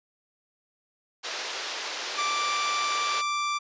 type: band-pass noise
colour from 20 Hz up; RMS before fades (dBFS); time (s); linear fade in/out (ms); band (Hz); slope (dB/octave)
white; -34; 1.23-3.22; 20; 370 to 5500; 24
type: tone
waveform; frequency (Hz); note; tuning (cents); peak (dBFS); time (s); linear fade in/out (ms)
sawtooth; 1174.7; D6; 0; -22; 2.17-3.59; 20
effects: resampled to 16000 Hz